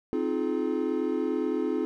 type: chord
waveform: triangle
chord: F minor seventh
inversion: second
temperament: equal with one note detuned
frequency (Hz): 261.6 / 311.1 / 349.2 / 424.8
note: C4 / Eb4 / F4 / Ab4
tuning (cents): 0 / 0 / 0 / +39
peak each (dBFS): -29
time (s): 0.13-1.85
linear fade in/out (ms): 0
effects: none